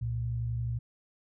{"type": "tone pair together", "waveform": "sine", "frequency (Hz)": [64.93, 116.3], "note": ["C2", "A#2"], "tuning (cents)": [-13, -4], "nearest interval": "minor seventh", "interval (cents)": 1009, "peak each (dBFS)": [-37, -30], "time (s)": [0.01, 0.79], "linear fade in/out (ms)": 10, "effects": []}